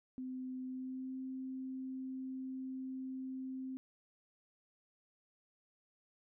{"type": "tone with pitch glide", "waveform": "sine", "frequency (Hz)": [257.1, 261.4], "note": ["C4", "C4"], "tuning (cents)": [-30, -1], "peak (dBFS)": -40, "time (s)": [0.18, 3.77], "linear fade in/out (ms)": 0, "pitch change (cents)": 29, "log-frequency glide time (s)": [0.65, 1.18], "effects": []}